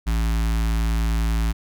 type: tone with notch filter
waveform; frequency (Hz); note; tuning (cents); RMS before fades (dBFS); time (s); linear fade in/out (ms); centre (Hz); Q
square; 55.3; A1; +9; -21; 0.06-1.53; 20; 500; 0.91
effects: none